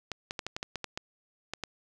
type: clicks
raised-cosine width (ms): 0.2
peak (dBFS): -17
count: 11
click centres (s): 0.117 / 0.309 / 0.392 / 0.466 / 0.565 / 0.629 / 0.757 / 0.843 / 0.975 / 1.536 / 1.637
effects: none